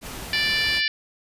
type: noise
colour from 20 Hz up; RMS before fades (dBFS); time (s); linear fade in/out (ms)
pink; -35; 0.01-0.82; 50
type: harmonic tone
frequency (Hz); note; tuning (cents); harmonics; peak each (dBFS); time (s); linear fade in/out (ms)
587; D5; -1; 3 / 4 / 5 / 6 / 7 / 8 / 9; -25 / -26 / -28 / -32 / -30 / -28 / -33; 0.33-0.88; 2
effects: resampled to 32000 Hz